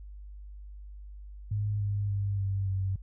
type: tone with pitch steps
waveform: sine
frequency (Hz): 103.83 / 101.75 / 99.72 / 97.72 / 95.76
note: G#2 / G#2 / G2 / G2 / G2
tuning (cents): 0 / -35 / +30 / -5 / -40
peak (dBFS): -27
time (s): 1.51-2.96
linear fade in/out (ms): 5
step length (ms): 290
effects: added 50 Hz sine -42 dBFS peak until 3.02 s